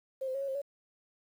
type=tone with pitch steps; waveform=sine; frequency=531 / 519 / 548 / 553 / 533 / 564 Hz; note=C5 / C5 / C#5 / C#5 / C5 / C#5; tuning=+25 / -14 / -20 / -4 / +32 / +30 cents; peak=-32 dBFS; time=0.21-0.618 s; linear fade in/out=10 ms; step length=68 ms; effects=10-bit

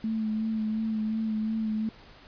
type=tone with vibrato; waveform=sine; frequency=218.9 Hz; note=A3; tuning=9 cents flat; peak=-26 dBFS; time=0.04-1.89 s; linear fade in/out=2 ms; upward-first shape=sine; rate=2.8 Hz; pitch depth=26 cents each way; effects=pink hiss -52 dBFS RMS until 2.27 s + resampled to 11025 Hz

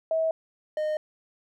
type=tone pair in turn; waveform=sine / triangle; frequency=645 / 613.8 Hz; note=E5 / D#5; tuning=-38 / -24 cents; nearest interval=minor second; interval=86 cents; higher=first; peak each=-22 / -23 dBFS; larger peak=first; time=0.11-0.31 / 0.77-0.97 s; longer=neither; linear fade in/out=2 ms; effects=none

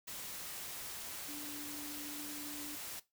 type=tone in noise; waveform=sine; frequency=293.7 Hz; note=D4; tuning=in tune; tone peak=-46 dBFS; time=1.28-2.76 s; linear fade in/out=10 ms; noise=white; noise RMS=-45 dBFS; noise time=0.07-3 s; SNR=-4 dB; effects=noise-tail reverb RT60 0.2 s tail -17 dB re dry

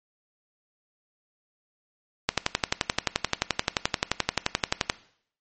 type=click train; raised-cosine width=0.2 ms; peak=-3 dBFS; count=31; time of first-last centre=2.29-4.899 s; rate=11.5 Hz; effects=noise-tail reverb RT60 0.6 s tail -18 dB re dry + MP3 32 kbps

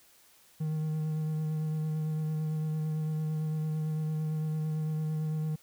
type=tone with vibrato; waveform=triangle; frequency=155.56 Hz; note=D#3; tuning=in tune; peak=-27 dBFS; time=0.6-5.56 s; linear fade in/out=10 ms; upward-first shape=sine; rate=8.9 Hz; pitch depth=16 cents each way; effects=white hiss -61 dBFS RMS until 5.62 s

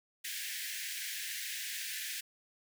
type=high-pass noise; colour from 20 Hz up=pink; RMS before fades=-40 dBFS; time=0.24-2.21 s; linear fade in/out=10 ms; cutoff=1600 Hz; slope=96 dB/octave; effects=none

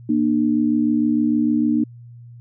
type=tone pair together; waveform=sine; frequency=234.4 / 301 Hz; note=A#3 / D4; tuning=+10 / +43 cents; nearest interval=major third; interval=433 cents; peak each=-18 dBFS; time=0.09-1.84 s; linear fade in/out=5 ms; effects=added 119 Hz sine -38 dBFS peak until 2.4 s

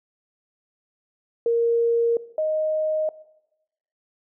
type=tone pair in turn; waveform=sine; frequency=466.2 / 622.3 Hz; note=A#4 / D#5; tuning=0 / 0 cents; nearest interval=perfect fourth; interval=500 cents; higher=second; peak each=-17 / -20 dBFS; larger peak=first; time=1.46-2.17 / 2.38-3.09 s; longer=neither; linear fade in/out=2 ms; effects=noise-tail reverb RT60 0.9 s tail -18 dB re dry

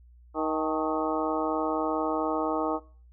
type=harmonic tone with a mistuned harmonic; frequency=157.2 Hz; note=D#3; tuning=18 cents sharp; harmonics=2 / 3 / 4 / 5 / 6 / 7 / 8; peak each=-30 / -32 / -33 / -34 / -35 / -35 / -36 dBFS; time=0.34-2.8 s; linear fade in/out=50 ms; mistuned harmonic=6; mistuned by=-100 cents; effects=noise-tail reverb RT60 0.4 s tail -20 dB re dry + added 60 Hz sine -51 dBFS peak until 3.12 s

